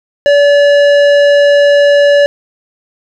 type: tone with tanh clipping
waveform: sine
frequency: 574 Hz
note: D5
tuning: 40 cents flat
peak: -6 dBFS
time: 0.26-2.26 s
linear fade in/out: 0 ms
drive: 14 dB
effects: none